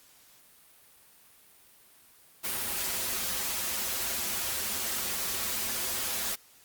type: noise with comb filter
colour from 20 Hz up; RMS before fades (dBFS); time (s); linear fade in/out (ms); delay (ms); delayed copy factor
white; -32; 2.43-6.36; 20; 6.7; -0.7
effects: white hiss -58 dBFS RMS until 6.64 s + Opus 48 kbps